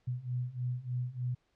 sine beating tone pair, 122.5 / 125.8 Hz, B2 / B2, -14 / +32 cents, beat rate 3.3 Hz, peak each -37 / -35 dBFS, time 0.07-1.35 s, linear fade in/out 10 ms, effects pink hiss -75 dBFS RMS until 1.55 s + low-pass 5000 Hz 12 dB/octave

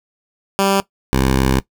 10% pulse tone pair in turn, 196 / 65.94 Hz, G3 / C2, 0 / +14 cents, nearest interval octave + perfect fifth, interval 1886 cents, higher first, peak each -5 dBFS, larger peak neither, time 0.59-0.8 / 1.13-1.6 s, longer second, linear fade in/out 0 ms, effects noise-tail reverb RT60 0.1 s tail -18 dB re dry

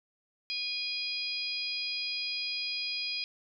harmonic tone, 820 Hz, G#5, 22 cents flat, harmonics 3 / 4 / 5 / 6, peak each -37 / -40 / -40 / -35 dBFS, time 0.5-3.24 s, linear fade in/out 0 ms, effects none

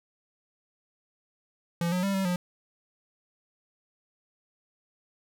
square tone with pitch steps, 170.7 / 181.2 / 196.9 / 192.6 / 178.5 Hz, F3 / F#3 / G3 / G3 / F3, -39 / -36 / +8 / -30 / +38 cents, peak -26 dBFS, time 1.81-2.36 s, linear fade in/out 2 ms, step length 110 ms, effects none

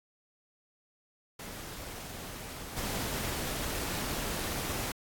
pink noise with level steps, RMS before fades -43 / -35 dBFS, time 1.39-4.92 s, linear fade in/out 5 ms, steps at 2.76 s, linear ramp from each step 20 ms, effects AAC 64 kbps

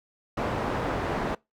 white low-pass noise, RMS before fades -29 dBFS, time 0.37-1.35 s, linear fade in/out 5 ms, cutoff 900 Hz, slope 12 dB/octave, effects noise-tail reverb RT60 0.2 s tail -23 dB re dry

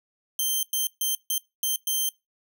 5% pulse tone bursts at uneven times, 3136 Hz, G7, in tune, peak -15 dBFS, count 6, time 0.39-0.63 / 0.73-0.87 / 1.01-1.15 / 1.3-1.38 / 1.63-1.76 / 1.87-2.09 s, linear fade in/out 2 ms, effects noise-tail reverb RT60 0.2 s tail -21 dB re dry

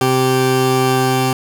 20% pulse tone pair together, 130.15 / 390 Hz, C3 / G4, -9 / -9 cents, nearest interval octave + perfect fifth, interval 1900 cents, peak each -11 dBFS, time 0.01-1.33 s, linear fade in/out 2 ms, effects none

